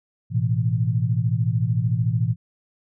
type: chord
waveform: sine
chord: A suspended second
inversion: none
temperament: equal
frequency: 110 / 123.47 / 164.81 Hz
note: A2 / B2 / E3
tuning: 0 / 0 / 0 cents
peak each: -22 / -22 / -26 dBFS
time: 0.3-2.36 s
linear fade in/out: 50 ms
effects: none